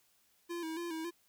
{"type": "tone with vibrato", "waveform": "square", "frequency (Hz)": 332.3, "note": "E4", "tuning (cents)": 14, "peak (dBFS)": -38, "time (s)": [0.49, 1.11], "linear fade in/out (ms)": 20, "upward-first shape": "square", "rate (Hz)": 3.6, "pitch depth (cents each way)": 60, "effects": ["white hiss -71 dBFS RMS until 1.28 s"]}